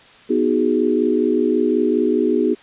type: chord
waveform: sine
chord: G# minor seventh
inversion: first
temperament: equal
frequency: 246.9 / 311.1 / 370 / 415.3 Hz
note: B3 / D#4 / F#4 / G#4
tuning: 0 / 0 / 0 / 0 cents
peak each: -20 dBFS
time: 0.29-2.55 s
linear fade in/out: 20 ms
effects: white hiss -46 dBFS RMS until 2.62 s + resampled to 8000 Hz